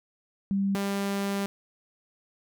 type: tone pair in turn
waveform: sine / sawtooth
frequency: 196.7 / 198.76 Hz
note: G3 / G3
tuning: +6 / +24 cents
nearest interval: unison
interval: 18 cents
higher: second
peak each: -23 / -23 dBFS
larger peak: neither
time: 0.51-0.75 / 0.75-1.46 s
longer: second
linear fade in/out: 0 ms
effects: none